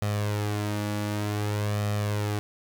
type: tone with flanger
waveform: sawtooth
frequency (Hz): 104.2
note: G#2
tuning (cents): +6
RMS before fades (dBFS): -28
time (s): 0.02-2.39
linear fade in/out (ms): 0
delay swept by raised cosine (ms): 1.6 to 3.5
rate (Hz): 0.54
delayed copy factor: +0.55
effects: none